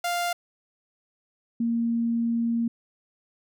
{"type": "tone pair in turn", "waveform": ["sawtooth", "sine"], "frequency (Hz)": [698.5, 232.4], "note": ["F5", "A#3"], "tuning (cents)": [0, -5], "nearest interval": "octave + perfect fifth", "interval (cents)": 1905, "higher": "first", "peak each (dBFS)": [-21, -22], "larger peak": "first", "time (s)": [[0.04, 0.33], [1.6, 2.68]], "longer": "second", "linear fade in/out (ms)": 5, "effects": []}